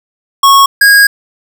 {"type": "tone pair in turn", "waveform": "square", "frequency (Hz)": [1101, 1638.8], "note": ["C#6", "G#6"], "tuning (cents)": [-12, -24], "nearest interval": "perfect fifth", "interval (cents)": 688, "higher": "second", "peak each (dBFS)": -3, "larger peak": "neither", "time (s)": [[0.43, 0.66], [0.81, 1.07]], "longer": "second", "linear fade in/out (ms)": 5, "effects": []}